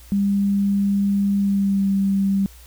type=tone with pitch glide; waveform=sine; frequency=199.8 to 196.14 Hz; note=G3 to G3; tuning=+33 to +1 cents; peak=-16 dBFS; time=0.12-2.46 s; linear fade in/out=0 ms; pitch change=-32 cents; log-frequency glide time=1.38-1.87 s; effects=added 60 Hz sine -43 dBFS peak until 2.66 s + white hiss -49 dBFS RMS until 2.66 s